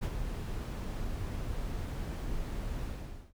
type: noise with ADSR envelope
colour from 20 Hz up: brown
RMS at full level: -30 dBFS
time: 0.01-3.33 s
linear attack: 26 ms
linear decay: 56 ms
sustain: -6 dB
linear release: 500 ms
effects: none